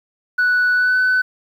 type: tone with pitch glide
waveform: sine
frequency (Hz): 1480 to 1505.9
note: F#6 to F#6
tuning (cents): 0 to +30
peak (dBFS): -11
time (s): 0.38-1.22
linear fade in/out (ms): 10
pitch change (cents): +30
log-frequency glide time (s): 0.74-0.98
effects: tanh soft clip ceiling -11 dBFS + 8-bit